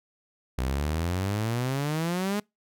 sawtooth exponential sweep, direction up, 61.74 to 211.1 Hz, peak -22 dBFS, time 0.58-2.4 s, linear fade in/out 5 ms, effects noise-tail reverb RT60 0.2 s tail -26 dB re dry

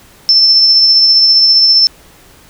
sine tone with tremolo, 5320 Hz, E8, 15 cents sharp, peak -3 dBFS, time 0.29-1.87 s, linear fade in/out 0 ms, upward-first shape triangle, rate 15 Hz, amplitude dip 30%, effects pink hiss -42 dBFS RMS until 2.49 s

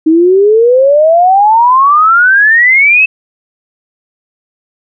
sine exponential sweep, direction up, 310.4 to 2637 Hz, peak -3 dBFS, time 0.06-3.06 s, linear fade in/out 10 ms, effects none

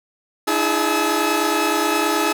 sawtooth tone cluster, 304.7 / 334.2 / 415.6 / 859 / 1290 Hz, D#4 / E4 / G#4 / A5 / E6, -36 / +24 / +1 / -42 / -38 cents, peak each -20 dBFS, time 0.47-2.33 s, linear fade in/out 10 ms, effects none

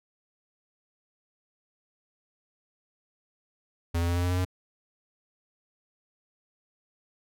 square tone with pitch steps, 84.5 / 85.63 / 86.78 / 87.94 / 89.11 / 90.3 / 91.51 Hz, E2 / F2 / F2 / F2 / F2 / F#2 / F#2, +43 / -34 / -10 / +13 / +35 / -42 / -19 cents, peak -25 dBFS, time 3.94-4.451 s, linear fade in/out 10 ms, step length 73 ms, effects none

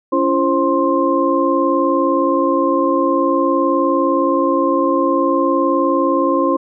sine tone cluster, 280.5 / 340 / 531 / 1053 Hz, C#4 / F4 / C5 / C6, +21 / -46 / +25 / +11 cents, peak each -18 dBFS, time 0.12-6.57 s, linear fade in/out 10 ms, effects none

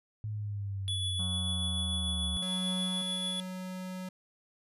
sine exponential sweep, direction down, 107.8 to 73.42 Hz, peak -33 dBFS, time 0.24-2.37 s, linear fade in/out 0 ms
square tone with tremolo, 3415 Hz, G#7, 48 cents sharp, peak -32 dBFS, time 0.88-3.4 s, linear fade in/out 0 ms, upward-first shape triangle, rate 6.8 Hz, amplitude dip 30%
harmonic tone, 184 Hz, F#3, 9 cents flat, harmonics 1 / 3 / 4 / 5 / 6 / 7 / 8, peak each -38 / -57 / -56 / -58 / -55 / -60 / -62 dBFS, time 1.19-3.02 s, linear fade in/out 5 ms
square tone, 185 Hz, F#3, in tune, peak -38 dBFS, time 2.42-4.09 s, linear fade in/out 5 ms
effects resampled to 32000 Hz

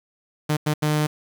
sawtooth tone bursts at uneven times, 151.4 Hz, D#3, 47 cents flat, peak -15 dBFS, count 3, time 0.49-0.57 / 0.66-0.74 / 0.82-1.07 s, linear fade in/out 10 ms, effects 7-bit

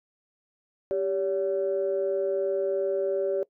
sine tone pair together, 392.8 / 570 Hz, G4 / C#5, +4 / +48 cents, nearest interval tritone, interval 644 cents, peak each -26 dBFS, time 0.91-3.43 s, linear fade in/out 0 ms, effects noise-tail reverb RT60 0.1 s tail -20 dB re dry + tanh soft clip ceiling -17 dBFS

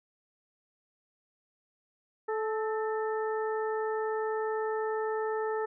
harmonic tone with a mistuned harmonic, 435.9 Hz, A4, 16 cents flat, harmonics 1 / 2 / 3 / 4, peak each -30 / -36 / -40 / -42 dBFS, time 2.28-5.66 s, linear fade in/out 10 ms, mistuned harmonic 4, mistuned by +45 cents, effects none

